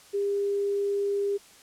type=tone; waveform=sine; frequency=402 Hz; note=G4; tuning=44 cents sharp; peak=-24 dBFS; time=0.13-1.38 s; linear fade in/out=20 ms; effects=white hiss -53 dBFS RMS until 1.62 s + low-pass 10000 Hz 12 dB/octave